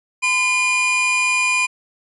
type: tone pair together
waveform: 45% pulse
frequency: 1017 / 2419 Hz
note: C6 / D#7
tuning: -50 / -49 cents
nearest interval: octave + minor third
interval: 1501 cents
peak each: -23 / -16 dBFS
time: 0.22-1.67 s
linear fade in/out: 20 ms
effects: resampled to 24000 Hz